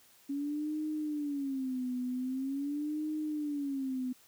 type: tone with vibrato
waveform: sine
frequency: 277.2 Hz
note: C#4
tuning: in tune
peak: -32 dBFS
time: 0.29-4.13 s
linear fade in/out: 10 ms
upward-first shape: sine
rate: 0.44 Hz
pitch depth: 180 cents each way
effects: white hiss -62 dBFS RMS until 4.27 s + high-pass 60 Hz 12 dB/octave